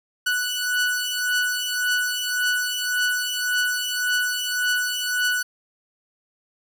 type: beating tone pair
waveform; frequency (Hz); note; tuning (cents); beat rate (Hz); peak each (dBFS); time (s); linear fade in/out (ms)
sawtooth; 1479 / 1480.8; F#6 / F#6; -1 / +1; 1.8; -22 / -20; 0.26-5.43; 10
effects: none